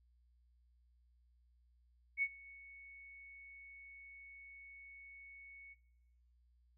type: tone with ADSR envelope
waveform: sine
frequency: 2217 Hz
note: C#7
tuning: in tune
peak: -30 dBFS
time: 2.17-5.75 s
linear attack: 54 ms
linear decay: 53 ms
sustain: -23 dB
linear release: 28 ms
effects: noise-tail reverb RT60 1.0 s tail -22 dB re dry + added 60 Hz sine -68 dBFS peak until 6.77 s